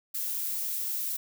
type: noise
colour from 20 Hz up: violet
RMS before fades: -32 dBFS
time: 0.14-1.17 s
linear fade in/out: 10 ms
effects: none